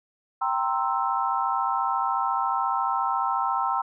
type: chord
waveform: sine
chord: C dominant seventh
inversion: second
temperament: equal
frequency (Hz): 784 / 932.3 / 1046.5 / 1318.5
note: G5 / Bb5 / C6 / E6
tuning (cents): 0 / 0 / 0 / 0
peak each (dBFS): -28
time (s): 0.41-3.82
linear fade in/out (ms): 10
effects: none